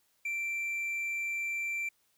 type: tone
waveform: triangle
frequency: 2349 Hz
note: D7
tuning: in tune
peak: -30 dBFS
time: 0.25-1.89 s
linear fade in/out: 5 ms
effects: white hiss -72 dBFS RMS until 2.17 s